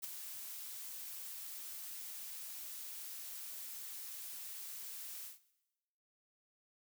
blue noise with ADSR envelope, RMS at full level -39 dBFS, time 0.02-5.39 s, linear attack 24 ms, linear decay 6 ms, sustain -8 dB, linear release 150 ms, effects noise-tail reverb RT60 1.0 s tail -18 dB re dry

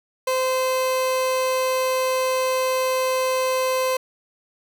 30% pulse tone, 517 Hz, C5, 21 cents flat, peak -17 dBFS, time 0.27-3.97 s, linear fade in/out 5 ms, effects none

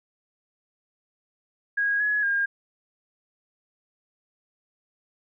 sine tone with pitch steps, 1644 / 1687 / 1615 Hz, G#6 / G#6 / G#6, -18 / +27 / -49 cents, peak -21 dBFS, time 1.77-2.46 s, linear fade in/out 10 ms, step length 230 ms, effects none

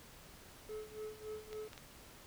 triangle tone with tremolo, 430 Hz, A4, 40 cents flat, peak -39 dBFS, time 0.69-1.68 s, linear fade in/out 2 ms, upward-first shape sine, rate 3.6 Hz, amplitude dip 85%
clicks, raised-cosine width 0.2 ms, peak -32 dBFS, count 3, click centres 1.53 / 1.732 / 1.778 s
effects pink hiss -57 dBFS RMS until 2.26 s

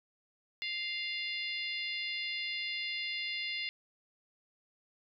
harmonic tone, 698.5 Hz, F5, in tune, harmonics 3 / 4 / 5 / 6 / 7, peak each -38 / -40 / -42 / -44 / -45 dBFS, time 0.62-3.69 s, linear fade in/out 0 ms, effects none

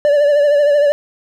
triangle tone with vibrato, 581 Hz, D5, 19 cents flat, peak -7 dBFS, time 0.05-0.92 s, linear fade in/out 0 ms, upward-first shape triangle, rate 13 Hz, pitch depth 55 cents each way, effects none

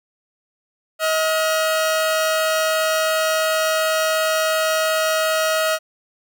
sawtooth tone pair together, 634.8 / 1429 Hz, D#5 / F6, +35 / +39 cents, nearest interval octave + major second, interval 1404 cents, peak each -14 / -21 dBFS, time 0.99-5.79 s, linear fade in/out 50 ms, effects none

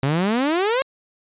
sawtooth exponential sweep, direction up, 130.81 to 554 Hz, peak -14 dBFS, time 0.03-0.82 s, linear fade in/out 0 ms, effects resampled to 8000 Hz

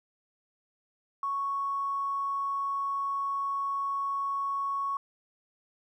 triangle tone with tanh clipping, 1108.7 Hz, C#6, in tune, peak -28 dBFS, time 1.23-4.97 s, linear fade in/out 2 ms, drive 3 dB, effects none

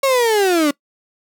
35% pulse linear sweep, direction down, 554.4 to 279.1 Hz, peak -11 dBFS, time 0.03-0.71 s, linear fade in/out 5 ms, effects noise-tail reverb RT60 0.1 s tail -22 dB re dry

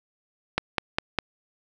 click train, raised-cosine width 0.3 ms, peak -6 dBFS, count 4, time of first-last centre 0.58-1.187 s, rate 4.94 Hz, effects none

